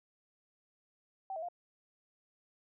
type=tone with pitch steps; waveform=sine; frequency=770 / 643 / 701 Hz; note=G5 / E5 / F5; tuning=-31 / -43 / +6 cents; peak=-37 dBFS; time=1.3-1.486 s; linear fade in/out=2 ms; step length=62 ms; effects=none